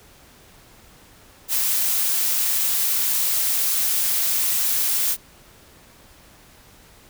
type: noise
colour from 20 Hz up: blue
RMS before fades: -21 dBFS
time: 1.48-5.17 s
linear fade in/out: 50 ms
effects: pink hiss -50 dBFS RMS until 7.09 s